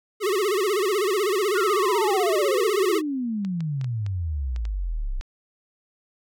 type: tone with vibrato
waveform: square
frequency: 398.2 Hz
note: G4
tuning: 27 cents sharp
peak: -21 dBFS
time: 0.2-3.02 s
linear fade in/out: 50 ms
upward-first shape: sine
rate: 16 Hz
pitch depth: 160 cents each way
type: exponential sweep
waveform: sine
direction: down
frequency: 1469 to 30 Hz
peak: -24 dBFS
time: 1.55-5.21 s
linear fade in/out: 10 ms
type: clicks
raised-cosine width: 0.2 ms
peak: -24 dBFS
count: 8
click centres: 3.449 / 3.606 / 3.813 / 3.844 / 4.064 / 4.562 / 4.653 / 5.211 s
effects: none